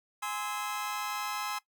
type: chord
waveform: sawtooth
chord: Ab augmented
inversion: none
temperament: just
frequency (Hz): 830.6 / 1038.3 / 1297.8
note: Ab5 / C6 / E6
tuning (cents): 0 / -14 / -27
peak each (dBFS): -34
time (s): 0.22-1.59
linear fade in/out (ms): 10
effects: noise-tail reverb RT60 0.1 s tail -18 dB re dry